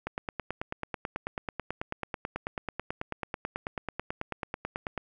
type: click train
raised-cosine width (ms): 0.5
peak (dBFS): -17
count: 46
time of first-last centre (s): 0.07-4.977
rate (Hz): 9.17
effects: none